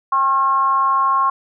sine tone with frequency modulation, 1080 Hz, C#6, 45 cents flat, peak -13 dBFS, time 0.12-1.3 s, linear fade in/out 5 ms, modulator 286 Hz, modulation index 0.44, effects none

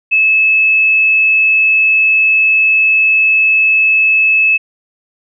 sine tone, 2600 Hz, E7, 24 cents flat, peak -7 dBFS, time 0.11-4.58 s, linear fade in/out 20 ms, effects none

